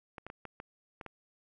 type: clicks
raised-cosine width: 0.5 ms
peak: -28 dBFS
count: 7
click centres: 0.182 / 0.266 / 0.301 / 0.453 / 0.601 / 1.012 / 1.063 s
effects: none